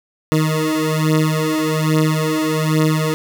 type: beating tone pair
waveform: 20% pulse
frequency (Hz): 155.56 / 156.76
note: D#3 / D#3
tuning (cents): 0 / +13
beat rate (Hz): 1.2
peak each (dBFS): -13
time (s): 0.32-3.14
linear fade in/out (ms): 0
effects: none